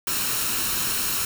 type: noise with comb filter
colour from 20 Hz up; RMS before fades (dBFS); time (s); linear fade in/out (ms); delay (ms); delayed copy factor
white; -25; 0.07-1.25; 2; 0.73; +0.5
effects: none